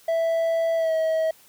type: tone with pitch glide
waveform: triangle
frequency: 659.3 to 640.9 Hz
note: E5 to E5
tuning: 0 to -49 cents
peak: -18 dBFS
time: 0.08-1.31 s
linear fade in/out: 5 ms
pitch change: -49 cents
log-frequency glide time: 0.76-0.93 s
effects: white hiss -54 dBFS RMS until 1.48 s